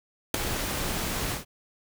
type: noise with ADSR envelope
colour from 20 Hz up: pink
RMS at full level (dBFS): -20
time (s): 0.34-1.45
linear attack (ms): 4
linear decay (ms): 5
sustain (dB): -10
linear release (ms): 130
effects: none